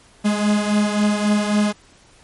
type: beating tone pair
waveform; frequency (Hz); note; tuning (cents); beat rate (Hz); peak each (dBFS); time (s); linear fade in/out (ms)
45% pulse; 207.7 / 211.4; G#3 / G#3; 0 / +31; 3.7; -17 / -22; 0.24-1.73; 20
effects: pink hiss -51 dBFS RMS until 2.23 s + MP3 48 kbps